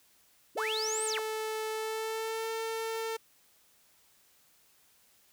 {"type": "linear two-way sweep", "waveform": "sine", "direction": "up then down", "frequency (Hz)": [203.2, 8870, 203.2], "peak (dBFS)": -32, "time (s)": [0.55, 1.2], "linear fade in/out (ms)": 20, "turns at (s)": 1.05}
{"type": "tone with pitch glide", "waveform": "sawtooth", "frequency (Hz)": [436.8, 449.1], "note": ["A4", "A4"], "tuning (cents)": [-13, 35], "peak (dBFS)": -29, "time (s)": [0.57, 3.17], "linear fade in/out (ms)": 10, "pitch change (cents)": 48, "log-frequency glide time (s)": [1.7, 2.5]}
{"effects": ["white hiss -65 dBFS RMS until 5.32 s"]}